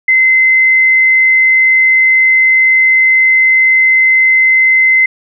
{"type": "tone", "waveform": "sine", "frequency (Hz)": 2059, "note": "C7", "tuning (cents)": -28, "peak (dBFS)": -5, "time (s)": [0.08, 5.06], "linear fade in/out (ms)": 5, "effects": []}